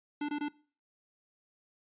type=tone bursts; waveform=square; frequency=293.7 Hz; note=D4; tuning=in tune; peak=-32 dBFS; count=3; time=0.21-0.485 s; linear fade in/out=5 ms; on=77 ms; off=22 ms; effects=noise-tail reverb RT60 0.4 s tail -21 dB re dry + resampled to 8000 Hz